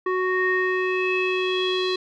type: tone with low-pass filter sweep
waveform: square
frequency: 370 Hz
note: F#4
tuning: in tune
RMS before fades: -23 dBFS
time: 0.06-1.96 s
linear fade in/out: 5 ms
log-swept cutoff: 1500 to 3900 Hz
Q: 6.1
effects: none